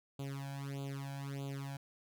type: tone with flanger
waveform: sawtooth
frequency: 138.59 Hz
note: C#3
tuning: in tune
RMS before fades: -42 dBFS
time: 0.19-1.77 s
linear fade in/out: 5 ms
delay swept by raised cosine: 0.27 to 1.27 ms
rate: 1.6 Hz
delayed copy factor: +1
effects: none